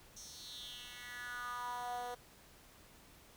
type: tone with high-pass filter sweep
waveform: 10% pulse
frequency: 244.6 Hz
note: B3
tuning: 16 cents flat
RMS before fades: -45 dBFS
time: 0.16-2.15 s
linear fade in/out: 10 ms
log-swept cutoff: 6000 to 560 Hz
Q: 4.7
effects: pink hiss -61 dBFS RMS until 3.36 s